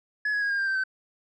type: tone with pitch steps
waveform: sine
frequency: 1698 / 1669.8 / 1642.1 / 1614.8 / 1588 / 1561.6 / 1535.6 Hz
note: G#6 / G#6 / G#6 / G#6 / G6 / G6 / G6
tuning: +38 / +9 / -20 / -49 / +22 / -7 / -36 cents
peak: -21 dBFS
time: 0.25-0.838 s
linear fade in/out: 5 ms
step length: 84 ms
effects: tanh soft clip ceiling -23 dBFS